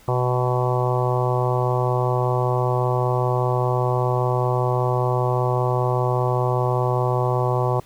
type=harmonic tone; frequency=125.1 Hz; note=B2; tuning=23 cents sharp; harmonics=1 / 3 / 4 / 5 / 6 / 7 / 8 / 9; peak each=-21 / -26 / -27 / -28 / -29 / -29 / -30 / -31 dBFS; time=0.08-7.8 s; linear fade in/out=2 ms; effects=pink hiss -51 dBFS RMS until 7.85 s